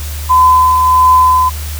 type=tone with tremolo; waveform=sine; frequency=1016 Hz; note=B5; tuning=49 cents sharp; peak=-3 dBFS; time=0.29-1.5 s; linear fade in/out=20 ms; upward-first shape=triangle; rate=1.5 Hz; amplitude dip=40%; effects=added 75 Hz sine -19 dBFS peak until 1.79 s + white hiss -28 dBFS RMS until 1.79 s